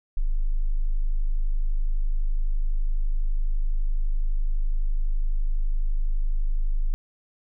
sine tone, 25.96 Hz, G#0, in tune, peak -19 dBFS, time 0.17-6.94 s, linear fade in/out 0 ms, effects none

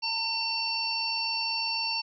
harmonic tone, 906 Hz, A#5, 50 cents flat, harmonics 1 / 3 / 5 / 6, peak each -35 / -33 / -30 / -36 dBFS, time 0.02-2.02 s, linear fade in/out 20 ms, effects none

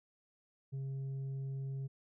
triangle tone with tanh clipping, 135.4 Hz, C#3, 40 cents flat, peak -38 dBFS, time 0.72-1.88 s, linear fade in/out 20 ms, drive 8 dB, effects none

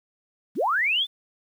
sine linear sweep, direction up, 137.7 to 3600 Hz, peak -20 dBFS, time 0.55-1.07 s, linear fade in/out 50 ms, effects 9-bit

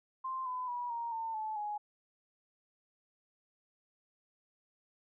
sine tone with pitch steps, 1046.5 / 1007.9 / 970.8 / 935 / 900.6 / 867.4 / 835.4 Hz, C6 / B5 / B5 / A#5 / A5 / A5 / G#5, 0 / +35 / -30 / +5 / +40 / -25 / +10 cents, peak -35 dBFS, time 0.24-1.78 s, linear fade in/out 10 ms, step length 220 ms, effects none

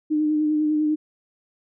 sine tone with vibrato, 304.6 Hz, D#4, 37 cents flat, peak -18 dBFS, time 0.1-0.96 s, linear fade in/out 20 ms, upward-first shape sine, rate 10 Hz, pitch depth 22 cents each way, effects none

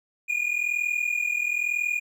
triangle tone pair together, 2418 / 2459 Hz, D7 / D#7, +50 / -21 cents, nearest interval unison, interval 29 cents, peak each -25 / -25 dBFS, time 0.28-2 s, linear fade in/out 20 ms, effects none

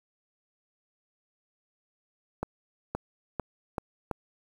accelerating click train, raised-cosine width 1 ms, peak -16 dBFS, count 5, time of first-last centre 2.43-4.113 s, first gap 520 ms, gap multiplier 0.86, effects 8-bit

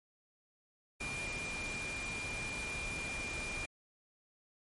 sine tone in noise, 2400 Hz, D7, 37 cents sharp, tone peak -39 dBFS, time 1-3.66 s, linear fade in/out 10 ms, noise pink, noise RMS -43 dBFS, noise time 1-3.66 s, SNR +1 dB, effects MP3 48 kbps

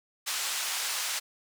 white band-pass noise, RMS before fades -32 dBFS, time 0.26-1.2 s, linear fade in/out 20 ms, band 940 to 8100 Hz, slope 12 dB/octave, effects none

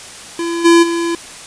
square tone with level steps, 338.1 Hz, E4, 44 cents sharp, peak -18 / -6 / -16 dBFS, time 0.39-1.15 s, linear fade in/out 2 ms, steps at 0.64 / 0.82 s, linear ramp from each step 20 ms, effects white hiss -33 dBFS RMS until 1.46 s + resampled to 22050 Hz

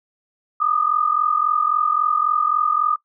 sine tone pair together, 1200.8 / 1244.5 Hz, D6 / D#6, +38 / 0 cents, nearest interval minor second, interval 62 cents, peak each -19 dBFS, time 0.6-2.96 s, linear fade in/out 10 ms, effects noise-tail reverb RT60 0.1 s tail -22 dB re dry

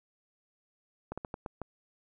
slowing click train, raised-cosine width 1 ms, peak -23 dBFS, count 6, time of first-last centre 1.12-1.617 s, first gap 56 ms, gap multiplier 1.29, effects none

